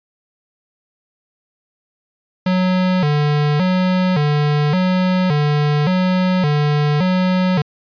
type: tone with vibrato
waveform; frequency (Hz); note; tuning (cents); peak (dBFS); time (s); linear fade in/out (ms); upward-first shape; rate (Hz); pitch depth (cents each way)
square; 165; E3; +2; -14; 2.46-7.62; 5; square; 0.88; 190
effects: resampled to 11025 Hz